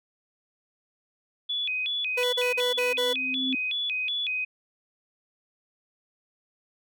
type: tone with vibrato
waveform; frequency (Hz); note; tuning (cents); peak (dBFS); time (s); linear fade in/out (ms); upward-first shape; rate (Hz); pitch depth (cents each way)
sine; 2933; F#7; -16; -26; 1.49-4.45; 10; square; 2.7; 270
type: tone bursts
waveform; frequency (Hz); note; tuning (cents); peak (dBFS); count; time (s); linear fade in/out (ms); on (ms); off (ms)
40% pulse; 493.9; B4; 0; -24; 5; 2.17-3.134; 10; 160; 41
type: tone with exponential growth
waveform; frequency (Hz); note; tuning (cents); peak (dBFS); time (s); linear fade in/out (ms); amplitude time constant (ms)
sine; 260.8; C4; -5; -25; 2.49-3.55; 5; 230
effects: none